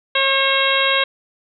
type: harmonic tone with a mistuned harmonic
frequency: 543 Hz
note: C#5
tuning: 36 cents flat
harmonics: 1 / 2 / 3 / 4 / 5 / 6 / 7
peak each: -22 / -22 / -22 / -22 / -22 / -22 / -22 dBFS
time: 0.15-1.04 s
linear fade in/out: 5 ms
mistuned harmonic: 3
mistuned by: -20 cents
effects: none